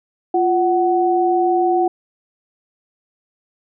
sine tone pair together, 349.2 / 745.5 Hz, F4 / F#5, 0 / +13 cents, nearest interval octave + minor second, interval 1313 cents, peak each -16 dBFS, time 0.34-1.88 s, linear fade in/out 5 ms, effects none

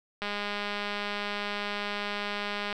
click train, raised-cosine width 0.3 ms, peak -17 dBFS, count 515, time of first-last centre 0.22-2.727 s, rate 205 Hz, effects none

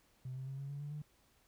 triangle tone with pitch steps, 128.6 / 131.83 / 135.15 / 138.55 / 142.03 / 145.6 / 149.27 Hz, C3 / C3 / C#3 / C#3 / C#3 / D3 / D3, -30 / +13 / -44 / -1 / +42 / -15 / +29 cents, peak -37 dBFS, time 0.25-1.02 s, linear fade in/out 5 ms, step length 110 ms, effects tanh soft clip ceiling -38 dBFS + pink hiss -71 dBFS RMS until 1.47 s

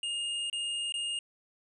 square tone with dropouts, 2836 Hz, F7, 26 cents sharp, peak -32 dBFS, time 0.03-1.19 s, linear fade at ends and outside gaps 2 ms, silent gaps 0.499-0.528 / 0.923-0.94 s, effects resampled to 24000 Hz

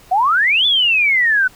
sine exponential two-way sweep, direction up then down, 705 to 3525 to 1476 Hz, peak -11 dBFS, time 0.11-1.48 s, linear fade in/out 10 ms, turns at 0.66 s, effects pink hiss -46 dBFS RMS until 1.55 s

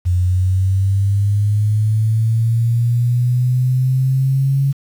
sine linear sweep, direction up, 88.4 to 138.59 Hz, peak -12 dBFS, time 0.05-4.73 s, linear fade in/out 20 ms, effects 7-bit

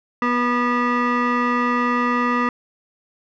sine tone with frequency modulation, 486.4 Hz, B4, 26 cents flat, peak -15 dBFS, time 0.22-2.49 s, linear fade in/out 2 ms, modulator 731 Hz, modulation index 1.9, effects tanh soft clip ceiling -14 dBFS

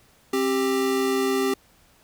square tone pair together, 266.1 / 392.5 Hz, C4 / G4, +29 / +2 cents, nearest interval perfect fifth, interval 673 cents, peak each -26 / -23 dBFS, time 0.33-1.54 s, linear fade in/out 5 ms, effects pink hiss -58 dBFS RMS until 2.03 s

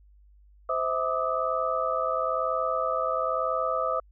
sine tone cluster, 518 / 647 / 1188 / 1269 Hz, C5 / E5 / D6 / D#6, -17 / -32 / +20 / +34 cents, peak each -30 dBFS, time 0.69-4 s, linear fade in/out 5 ms, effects added 50 Hz sine -53 dBFS peak until 4.11 s

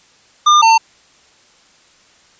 square tone pair in turn, 1204 / 902 Hz, D6 / A5, +43 / +43 cents, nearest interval perfect fourth, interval 500 cents, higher first, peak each -7 dBFS, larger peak neither, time 0.46-0.62 / 0.62-0.78 s, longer neither, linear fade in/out 10 ms, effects white hiss -50 dBFS RMS until 2.39 s + resampled to 16000 Hz

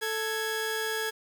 sawtooth tone pair together, 440.6 / 1663.5 Hz, A4 / G#6, +2 / +2 cents, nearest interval octave + major seventh, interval 2300 cents, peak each -28 / -28 dBFS, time 0.01-1.11 s, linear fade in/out 20 ms, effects 9-bit

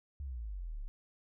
sine exponential sweep, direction down, 73.42 to 32 Hz, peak -38 dBFS, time 0.2-0.88 s, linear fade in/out 0 ms, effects none

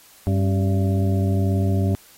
harmonic tone with a mistuned harmonic, 96.9 Hz, G2, 20 cents flat, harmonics 1 / 2 / 3 / 4 / 6 / 7, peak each -18 / -24 / -28 / -30 / -34 / -35 dBFS, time 0.27-1.95 s, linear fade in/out 0 ms, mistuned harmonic 3, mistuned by -92 cents, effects white hiss -50 dBFS RMS until 2.17 s + AAC 48 kbps

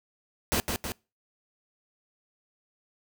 pink noise with echo, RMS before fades -26 dBFS, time 0.52-0.6 s, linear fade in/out 0 ms, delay 160 ms, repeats 2, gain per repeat -4 dB, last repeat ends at 0.92 s, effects noise-tail reverb RT60 0.3 s tail -25 dB re dry

